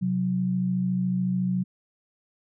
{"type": "tone pair together", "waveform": "sine", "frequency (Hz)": [130.11, 184], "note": ["C3", "F#3"], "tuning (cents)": [-9, -9], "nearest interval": "tritone", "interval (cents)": 600, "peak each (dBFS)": [-30, -23], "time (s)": [0.01, 1.64], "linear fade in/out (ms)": 20, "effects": []}